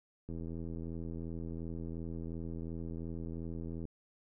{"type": "click train", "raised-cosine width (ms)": 3, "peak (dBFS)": -30, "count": 296, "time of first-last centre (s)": [0.29, 3.853], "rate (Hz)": 82.8, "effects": []}